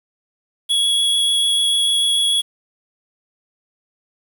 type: tone with vibrato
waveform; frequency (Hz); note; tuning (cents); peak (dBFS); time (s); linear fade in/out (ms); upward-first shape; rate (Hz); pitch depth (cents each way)
square; 3351; G#7; +15; -15; 0.69-2.42; 20; triangle; 6.8; 10
effects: 7-bit